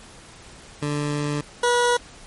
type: tone pair in turn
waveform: 20% pulse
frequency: 146.83 / 484.3 Hz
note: D3 / B4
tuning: 0 / -34 cents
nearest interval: octave + major sixth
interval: 2066 cents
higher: second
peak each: -18 / -12 dBFS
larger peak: second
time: 0.82-1.41 / 1.63-1.97 s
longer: first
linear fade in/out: 5 ms
effects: pink hiss -45 dBFS RMS until 2.26 s + MP3 48 kbps